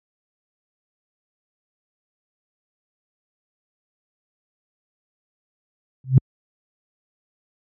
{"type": "tone with exponential growth", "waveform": "sine", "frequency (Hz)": 130.81, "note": "C3", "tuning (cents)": 0, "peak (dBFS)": -4, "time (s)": [6.04, 6.18], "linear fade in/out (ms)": 2, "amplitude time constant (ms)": 30, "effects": ["tanh soft clip ceiling 0 dBFS", "high-pass 60 Hz 12 dB/octave"]}